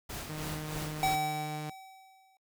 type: noise with tremolo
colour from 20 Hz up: pink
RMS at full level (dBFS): -39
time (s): 0.09-1.16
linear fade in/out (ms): 10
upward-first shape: sine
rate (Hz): 3.2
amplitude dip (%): 60
type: tone with pitch glide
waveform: sawtooth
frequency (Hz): 153.7 to 151.58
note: D#3 to D#3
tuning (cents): -21 to -45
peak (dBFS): -33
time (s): 0.29-1.7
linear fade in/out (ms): 5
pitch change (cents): -24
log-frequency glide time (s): 0.65-1.41
type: tone with exponential decay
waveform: square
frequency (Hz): 765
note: G5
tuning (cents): -42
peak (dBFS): -25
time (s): 1.03-2.37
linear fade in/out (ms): 1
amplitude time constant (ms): 290
effects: noise-tail reverb RT60 0.1 s tail -25 dB re dry